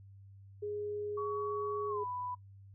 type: tone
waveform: sine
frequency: 415.3 Hz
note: G#4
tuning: in tune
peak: -35 dBFS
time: 0.62-2.04 s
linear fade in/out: 10 ms
type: tone with pitch glide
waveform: sine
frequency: 1126 to 991.6 Hz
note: C#6 to B5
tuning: +27 to +7 cents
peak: -37 dBFS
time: 1.17-2.35 s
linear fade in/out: 10 ms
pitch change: -220 cents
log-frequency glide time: 1.88-2.01 s
effects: noise-tail reverb RT60 0.1 s tail -20 dB re dry + added 98 Hz sine -52 dBFS peak until 2.74 s